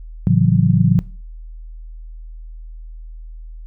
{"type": "chord", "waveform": "sine", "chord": "F# minor seventh", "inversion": "first", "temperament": "just", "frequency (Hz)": [111, 138.75, 166.5, 185], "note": ["A2", "C#3", "E3", "F#3"], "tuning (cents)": [16, 2, 18, 0], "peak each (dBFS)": -16, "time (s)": [0.27, 0.99], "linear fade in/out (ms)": 0, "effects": ["noise-tail reverb RT60 0.4 s tail -20 dB re dry", "added 40 Hz sine -31 dBFS peak until 3.66 s"]}